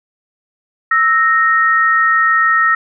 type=tone pair together; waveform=sine; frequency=1313 / 1859.2 Hz; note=E6 / A#6; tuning=-7 / -5 cents; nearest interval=tritone; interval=602 cents; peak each=-12 dBFS; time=0.91-2.75 s; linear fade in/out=5 ms; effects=none